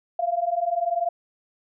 sine tone pair together, 678.2 / 698.5 Hz, E5 / F5, +49 / 0 cents, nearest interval minor second, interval 51 cents, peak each -25 / -24 dBFS, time 0.19-1.09 s, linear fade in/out 5 ms, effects none

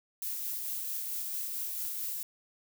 violet noise with tremolo, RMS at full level -35 dBFS, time 0.22-2.23 s, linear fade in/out 2 ms, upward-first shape sine, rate 4.5 Hz, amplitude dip 25%, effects none

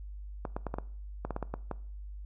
clicks, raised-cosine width 1 ms, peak -20 dBFS, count 11, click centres 0.452 / 0.565 / 0.667 / 0.741 / 0.785 / 1.25 / 1.307 / 1.364 / 1.427 / 1.54 / 1.713 s, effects noise-tail reverb RT60 0.5 s tail -20 dB re dry + added 50 Hz sine -40 dBFS peak until 2.25 s

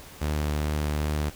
sawtooth tone with vibrato, 75 Hz, D2, 37 cents sharp, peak -21 dBFS, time 0.21-1.3 s, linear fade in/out 10 ms, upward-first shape triangle, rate 2.6 Hz, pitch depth 12 cents each way, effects pink hiss -46 dBFS RMS until 1.35 s

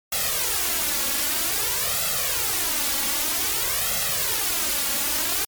white noise with flanger, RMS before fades -24 dBFS, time 0.12-5.45 s, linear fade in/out 5 ms, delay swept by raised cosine 1.5 to 3.6 ms, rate 0.52 Hz, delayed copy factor +0.85, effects MP3 96 kbps

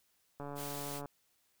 click train, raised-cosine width 1 ms, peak -30 dBFS, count 95, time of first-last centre 0.4-1.057 s, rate 143 Hz
white high-pass noise, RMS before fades -45 dBFS, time 0.55-1.02 s, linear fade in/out 50 ms, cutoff 1500 Hz, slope 48 dB/octave
effects white hiss -74 dBFS RMS until 1.6 s

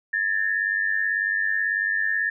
sine tone pair together, 1700 / 1798.2 Hz, G#6 / A6, +40 / +37 cents, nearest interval minor second, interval 97 cents, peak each -25 / -23 dBFS, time 0.13-2.3 s, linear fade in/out 5 ms, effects none

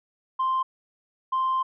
sine tone bursts at uneven times, 1046 Hz, C6, 1 cent flat, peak -20 dBFS, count 2, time 0.39-0.63 / 1.32-1.63 s, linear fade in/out 10 ms, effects tanh soft clip ceiling -19 dBFS

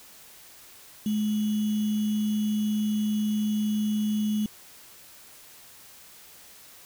sine tone with sample-and-hold, 212 Hz, G#3, 36 cents sharp, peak -23 dBFS, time 1.06-4.46 s, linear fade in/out 2 ms, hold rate 3150 Hz, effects white hiss -50 dBFS RMS until 6.85 s

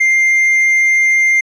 triangle tone, 2102 Hz, C7, 7 cents sharp, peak -7 dBFS, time 0-1.41 s, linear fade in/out 10 ms, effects resampled to 22050 Hz

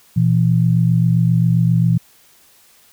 sine tone pair together, 120.1 / 167.61 Hz, B2 / E3, -48 / +29 cents, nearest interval tritone, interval 577 cents, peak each -14 dBFS, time 0.16-1.98 s, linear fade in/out 10 ms, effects white hiss -51 dBFS RMS until 2.92 s

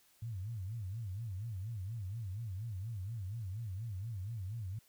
sine tone with vibrato, 103.83 Hz, G#2, in tune, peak -38 dBFS, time 0.22-4.79 s, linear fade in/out 5 ms, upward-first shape sine, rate 4.2 Hz, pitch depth 230 cents each way, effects white hiss -68 dBFS RMS until 4.88 s

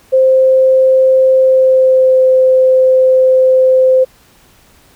sine tone with pitch glide, 523.3 to 518.2 Hz, C5 to C5, 0 to -17 cents, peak -5 dBFS, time 0.12-4.05 s, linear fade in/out 20 ms, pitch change -17 cents, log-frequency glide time 1.36-2.22 s, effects pink hiss -47 dBFS RMS until 4.95 s

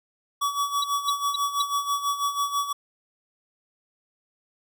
square tone with tremolo, 1138 Hz, C#6, 45 cents sharp, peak -22 dBFS, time 0.41-2.73 s, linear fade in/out 10 ms, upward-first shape sine, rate 6.1 Hz, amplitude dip 70%
sine tone bursts, 3900 Hz, B7, 23 cents flat, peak -22 dBFS, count 4, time 0.82-1.62 s, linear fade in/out 5 ms, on 20 ms, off 240 ms
effects none

